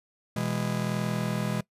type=chord; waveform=45% pulse; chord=E major; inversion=second; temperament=just; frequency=123.61 / 164.81 / 206 Hz; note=B2 / E3 / G#3; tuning=+2 / 0 / -14 cents; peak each=-32 / -32 / -31 dBFS; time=0.36-1.61 s; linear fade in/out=5 ms; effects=noise-tail reverb RT60 0.1 s tail -21 dB re dry + resampled to 32000 Hz